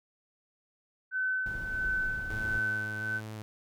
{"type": "tone with tremolo", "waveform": "sine", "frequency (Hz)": 1519, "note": "F#6", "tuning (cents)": 45, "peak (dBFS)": -27, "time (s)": [1.11, 3.21], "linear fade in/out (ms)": 50, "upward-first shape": "sine", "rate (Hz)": 1.5, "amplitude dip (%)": 60}
{"type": "noise", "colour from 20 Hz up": "brown", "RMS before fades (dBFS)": -40, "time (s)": [1.46, 2.59], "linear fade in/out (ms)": 2}
{"type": "tone with vibrato", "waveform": "sawtooth", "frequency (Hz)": 107.6, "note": "A2", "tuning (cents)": -38, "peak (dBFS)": -35, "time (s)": [2.3, 3.42], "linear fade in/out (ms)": 0, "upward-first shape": "square", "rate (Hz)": 1.4, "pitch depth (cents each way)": 18}
{"effects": []}